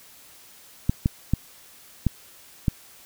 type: clicks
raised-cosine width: 5 ms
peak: -7 dBFS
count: 5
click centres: 0.895 / 1.059 / 1.336 / 2.067 / 2.682 s
effects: white hiss -50 dBFS RMS until 3.05 s